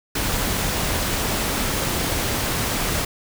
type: noise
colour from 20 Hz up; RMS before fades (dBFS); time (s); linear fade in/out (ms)
pink; -23; 0.15-3.05; 5
effects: none